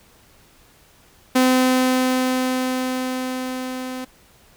sawtooth tone with level ramp, 256.3 Hz, C4, 36 cents flat, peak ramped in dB -9 to -24 dBFS, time 1.35-4.05 s, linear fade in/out 10 ms, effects pink hiss -53 dBFS RMS until 4.56 s

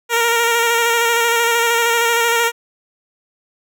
10% pulse tone with vibrato, 466.2 Hz, A#4, in tune, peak -5 dBFS, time 0.09-2.52 s, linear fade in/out 50 ms, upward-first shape square, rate 13 Hz, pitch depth 21 cents each way, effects none

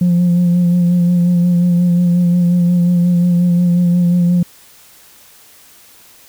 sine tone with vibrato, 175.5 Hz, F3, 9 cents sharp, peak -7 dBFS, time 0.01-4.43 s, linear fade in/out 5 ms, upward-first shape sine, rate 5.6 Hz, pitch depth 25 cents each way, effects tanh soft clip ceiling -7 dBFS + white hiss -44 dBFS RMS until 6.28 s

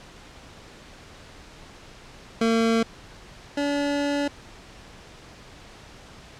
25% pulse tone pair in turn, 227.3 / 286.4 Hz, A#3 / D4, -43 / -43 cents, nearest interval major third, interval 400 cents, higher second, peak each -15 / -19 dBFS, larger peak first, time 2.41-2.83 / 3.57-4.28 s, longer second, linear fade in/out 5 ms, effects pink hiss -46 dBFS RMS until 6.39 s + low-pass 6000 Hz 12 dB/octave

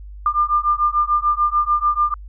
sine beating tone pair, 1196 / 1202.8 Hz, D6 / D6, +31 / +41 cents, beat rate 6.8 Hz, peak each -18 dBFS, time 0.26-2.14 s, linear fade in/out 2 ms, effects added 50 Hz sine -33 dBFS peak until 2.28 s

